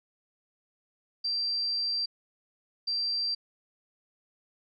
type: tone bursts at uneven times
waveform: sine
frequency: 4707 Hz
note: D8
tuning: 3 cents sharp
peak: -27 dBFS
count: 2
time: 1.24-2.06 / 2.87-3.35 s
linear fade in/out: 10 ms
effects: none